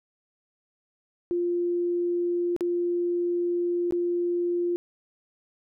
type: tone with dropouts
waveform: sine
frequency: 349.2 Hz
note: F4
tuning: in tune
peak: -23 dBFS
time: 1.31-4.76 s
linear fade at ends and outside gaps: 0 ms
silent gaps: 2.564-2.608 / 3.909-3.923 s
effects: none